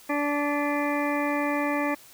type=harmonic tone with a mistuned harmonic; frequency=290.1 Hz; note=D4; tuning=21 cents flat; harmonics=1 / 2 / 3 / 4 / 6 / 7 / 8; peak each=-27 / -30 / -32 / -33 / -35 / -35 / -36 dBFS; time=0.09-1.95 s; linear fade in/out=10 ms; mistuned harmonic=8; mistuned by=+50 cents; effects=white hiss -51 dBFS RMS until 2.13 s